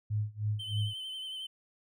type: tone with tremolo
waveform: sine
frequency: 105.8 Hz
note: G#2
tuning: 33 cents sharp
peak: -27 dBFS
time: 0.1-0.94 s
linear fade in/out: 10 ms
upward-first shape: sine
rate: 3.2 Hz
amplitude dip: 95%
type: tone with vibrato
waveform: triangle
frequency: 3073 Hz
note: G7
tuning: 35 cents flat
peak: -36 dBFS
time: 0.59-1.47 s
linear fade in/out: 10 ms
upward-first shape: sine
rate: 11 Hz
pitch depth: 32 cents each way
effects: none